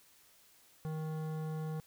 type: tone with hard clipping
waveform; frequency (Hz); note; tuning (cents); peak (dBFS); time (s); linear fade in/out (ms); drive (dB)
triangle; 156.8; D#3; +14; -38; 0.85-1.8; 0; 18
effects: white hiss -64 dBFS RMS until 1.86 s